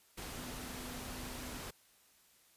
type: tone in noise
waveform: sine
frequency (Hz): 250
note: B3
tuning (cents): +21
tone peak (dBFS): -50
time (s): 0.37-1.58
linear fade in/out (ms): 10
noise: pink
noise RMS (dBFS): -45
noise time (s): 0.17-1.71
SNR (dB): -8
effects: white hiss -67 dBFS RMS until 2.56 s + resampled to 32000 Hz